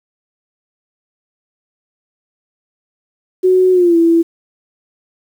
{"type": "tone with pitch glide", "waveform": "sine", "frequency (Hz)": [370, 333.5], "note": ["F#4", "E4"], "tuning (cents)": [0, 20], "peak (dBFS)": -7, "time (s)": [3.43, 4.23], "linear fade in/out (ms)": 20, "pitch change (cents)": -180, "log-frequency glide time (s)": [3.72, 3.97], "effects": ["7-bit"]}